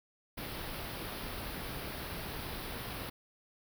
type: band-stop noise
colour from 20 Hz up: pink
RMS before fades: -41 dBFS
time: 0.37-3.1 s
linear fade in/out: 10 ms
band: 5100 to 10000 Hz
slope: 48 dB/octave
effects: none